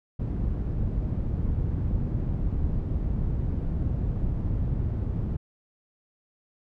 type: low-pass noise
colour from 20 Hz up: white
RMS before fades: -27 dBFS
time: 0.19-5.37 s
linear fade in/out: 10 ms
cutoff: 110 Hz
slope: 12 dB/octave
effects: none